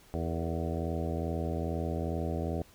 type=harmonic tone with a mistuned harmonic; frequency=82.41 Hz; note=E2; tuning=in tune; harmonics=1 / 2 / 3 / 4 / 5 / 6 / 7 / 8 / 9; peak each=-34 / -37 / -39 / -40 / -41 / -42 / -42 / -43 / -44 dBFS; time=0.14-2.62 s; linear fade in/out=0 ms; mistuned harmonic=6; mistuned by=-69 cents; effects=pink hiss -59 dBFS RMS until 2.74 s